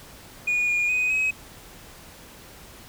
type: tone with pitch steps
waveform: sine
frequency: 2451 / 2431 / 2497 / 2545 Hz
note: D#7 / D#7 / D#7 / D#7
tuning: -27 / -41 / +6 / +39 cents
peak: -18 dBFS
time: 0.47-1.31 s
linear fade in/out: 10 ms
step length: 210 ms
effects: tanh soft clip ceiling -19 dBFS + pink hiss -46 dBFS RMS until 2.88 s